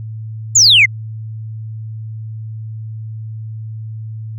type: exponential sweep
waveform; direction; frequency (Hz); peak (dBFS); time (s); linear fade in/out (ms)
sine; down; 7350 to 1975.5; -4; 0.55-0.86; 10
effects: tanh soft clip ceiling 0 dBFS + added 110 Hz sine -24 dBFS peak until 4.38 s